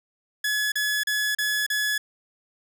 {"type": "tone bursts", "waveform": "sawtooth", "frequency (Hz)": 1700, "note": "G#6", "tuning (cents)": 40, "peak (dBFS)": -19, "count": 5, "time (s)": [0.44, 1.98], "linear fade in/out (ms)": 5, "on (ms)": 280, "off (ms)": 35, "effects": []}